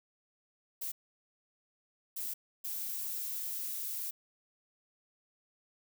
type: noise bursts at uneven times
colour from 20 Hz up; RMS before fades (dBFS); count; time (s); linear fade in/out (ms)
violet; -38; 3; 0.81-0.92 / 2.16-2.34 / 2.64-4.11; 10
effects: none